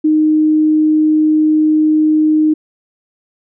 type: tone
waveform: sine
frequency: 308.9 Hz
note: D#4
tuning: 12 cents flat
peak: -8 dBFS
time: 0.04-2.54 s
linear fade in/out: 10 ms
effects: none